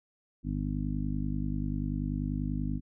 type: harmonic tone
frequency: 50.3 Hz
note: G1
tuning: 45 cents sharp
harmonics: 1 / 2 / 3 / 4 / 5 / 6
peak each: -34 / -39 / -35 / -40 / -35 / -41 dBFS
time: 0.43-2.81 s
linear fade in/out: 50 ms
effects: none